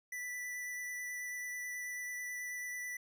square tone with vibrato, 1975.5 Hz, B6, in tune, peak -40 dBFS, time 0.12-2.97 s, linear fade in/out 5 ms, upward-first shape sine, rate 9.2 Hz, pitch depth 11 cents each way, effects none

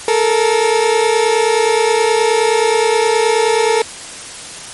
30% pulse tone pair together, 433.8 / 463.3 Hz, A4 / A#4, -25 / -11 cents, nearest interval minor second, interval 114 cents, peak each -11 dBFS, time 0.08-3.82 s, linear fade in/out 2 ms, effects white hiss -30 dBFS RMS until 4.73 s + MP3 48 kbps

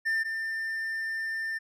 triangle tone pair in turn, 1794 / 1794 Hz, A6 / A6, +33 / +33 cents, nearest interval unison, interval 0 cents, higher neither, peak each -23 / -28 dBFS, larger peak first, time 0.05-0.24 / 0.24-1.59 s, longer second, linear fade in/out 20 ms, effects none

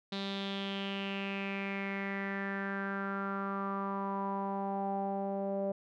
sawtooth tone with low-pass filter sweep, 196.8 Hz, G3, 7 cents sharp, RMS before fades -36 dBFS, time 0.12-5.72 s, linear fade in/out 5 ms, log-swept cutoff 3900 to 610 Hz, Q 5.9, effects none

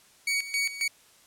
sawtooth tone with tremolo, 2247 Hz, C#7, 23 cents sharp, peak -21 dBFS, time 0.27-0.88 s, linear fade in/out 5 ms, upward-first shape square, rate 3.7 Hz, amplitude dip 75%, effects white hiss -58 dBFS RMS until 1.26 s + low-pass 11000 Hz 12 dB/octave

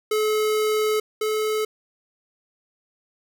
square tone pair in turn, 429.5 / 431.1 Hz, A4 / A4, -42 / -35 cents, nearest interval unison, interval 7 cents, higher second, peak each -20 / -22 dBFS, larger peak first, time 0.11-1 / 1.21-1.65 s, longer first, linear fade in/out 5 ms, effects none

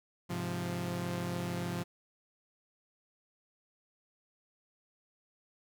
sawtooth chord, F minor, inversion first, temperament equal, 103.83 / 130.81 / 174.61 Hz, Ab2 / C3 / F3, 0 / 0 / 0 cents, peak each -37 / -37 / -32 dBFS, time 0.29-1.84 s, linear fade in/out 20 ms, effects none

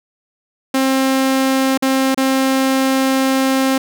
sawtooth tone with dropouts, 265.8 Hz, C4, 27 cents sharp, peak -9 dBFS, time 0.74-3.78 s, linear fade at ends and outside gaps 5 ms, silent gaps 1.776-1.823 / 2.146-2.175 s, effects none

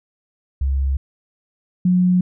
sine tone pair in turn, 67.8 / 181 Hz, C#2 / F#3, -38 / -38 cents, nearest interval octave + perfect fourth, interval 1700 cents, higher second, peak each -16 / -12 dBFS, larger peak second, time 0.61-0.97 / 1.85-2.21 s, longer neither, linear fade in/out 5 ms, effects none

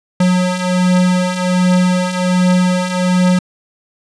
square beating tone pair, 180.7 / 182 Hz, F#3 / F#3, -41 / -28 cents, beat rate 1.3 Hz, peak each -18 / -13 dBFS, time 0.2-3.39 s, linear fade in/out 5 ms, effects resampled to 22050 Hz

